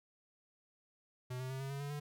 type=tone with pitch steps; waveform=square; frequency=126.1 / 129.27 / 132.52 / 135.86 / 139.27 / 142.77 / 146.36 Hz; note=B2 / C3 / C3 / C#3 / C#3 / D3 / D3; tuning=+36 / -21 / +22 / -34 / +8 / -49 / -6 cents; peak=-40 dBFS; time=1.3-2 s; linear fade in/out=10 ms; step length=100 ms; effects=none